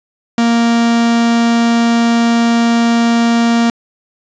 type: tone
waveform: 45% pulse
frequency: 233.1 Hz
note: A#3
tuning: in tune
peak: -9 dBFS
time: 0.38-3.7 s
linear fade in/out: 2 ms
effects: resampled to 16000 Hz + 8-bit